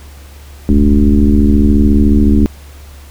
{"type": "tone with frequency modulation", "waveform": "sine", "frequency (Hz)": 138.59, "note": "C#3", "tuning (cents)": 0, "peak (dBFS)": -5, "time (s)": [0.69, 2.46], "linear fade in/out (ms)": 0, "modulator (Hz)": 74.1, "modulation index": 2.3, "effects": ["added 71 Hz sine -32 dBFS peak until 3.1 s", "pink hiss -41 dBFS RMS until 3.1 s"]}